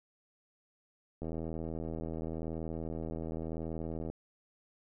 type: click train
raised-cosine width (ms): 2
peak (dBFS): -26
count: 234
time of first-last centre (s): 1.22-4.1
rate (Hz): 80.9
effects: none